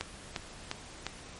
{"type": "click train", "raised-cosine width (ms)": 0.2, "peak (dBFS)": -15, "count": 4, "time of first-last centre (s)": [0.01, 1.066], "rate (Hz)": 2.84, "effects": ["pink hiss -48 dBFS RMS until 1.39 s", "MP3 48 kbps"]}